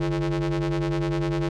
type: ring-modulated tone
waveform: 40% pulse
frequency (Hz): 95.6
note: G2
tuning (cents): -43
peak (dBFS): -19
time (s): 0-1.49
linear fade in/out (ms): 5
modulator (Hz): 244
effects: low-pass 5000 Hz 12 dB/octave